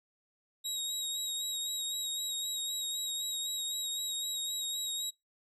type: tone with vibrato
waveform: 25% pulse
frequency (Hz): 3802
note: A#7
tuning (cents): +33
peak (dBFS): -29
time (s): 0.64-5.11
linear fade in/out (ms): 20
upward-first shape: sine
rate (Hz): 3.9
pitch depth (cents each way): 26
effects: noise-tail reverb RT60 0.2 s tail -24 dB re dry